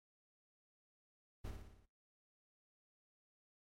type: noise with echo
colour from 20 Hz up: brown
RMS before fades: -44 dBFS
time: 1.44-1.51 s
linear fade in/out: 10 ms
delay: 58 ms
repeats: 6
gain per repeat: -4 dB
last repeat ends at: 1.858 s
effects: noise-tail reverb RT60 0.2 s tail -19 dB re dry + MP3 64 kbps